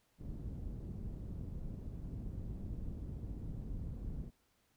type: low-pass noise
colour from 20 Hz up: pink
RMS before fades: -43 dBFS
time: 0.18-4.31 s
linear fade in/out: 50 ms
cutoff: 200 Hz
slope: 12 dB/octave
effects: pink hiss -75 dBFS RMS until 4.76 s